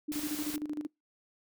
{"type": "tone with tremolo", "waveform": "sine", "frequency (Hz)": 299.3, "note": "D4", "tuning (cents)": 33, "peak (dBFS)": -31, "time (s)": [0.08, 0.87], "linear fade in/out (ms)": 10, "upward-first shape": "square", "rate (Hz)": 13, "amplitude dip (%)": 70}
{"type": "noise", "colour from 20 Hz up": "white", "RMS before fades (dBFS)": -40, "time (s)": [0.12, 0.56], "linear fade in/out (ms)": 0}
{"effects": ["noise-tail reverb RT60 0.2 s tail -26 dB re dry"]}